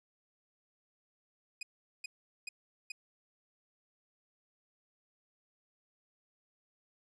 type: tone bursts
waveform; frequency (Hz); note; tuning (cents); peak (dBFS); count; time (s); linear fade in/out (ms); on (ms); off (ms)
sawtooth; 2489; D#7; 0; -35; 4; 1.61-2.92; 5; 20; 410
effects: resampled to 22050 Hz